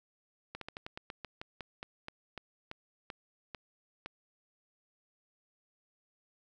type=slowing click train; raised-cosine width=0.3 ms; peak=-25 dBFS; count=17; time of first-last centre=0.55-4.06 s; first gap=63 ms; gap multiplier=1.15; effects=none